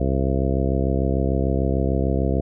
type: harmonic tone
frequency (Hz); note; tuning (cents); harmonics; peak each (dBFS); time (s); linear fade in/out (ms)
66.7; C2; +34; 1 / 2 / 3 / 4 / 5 / 6 / 7 / 8 / 10; -22 / -25 / -27 / -28 / -29 / -30 / -30 / -31 / -32; 0-2.41; 5
effects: none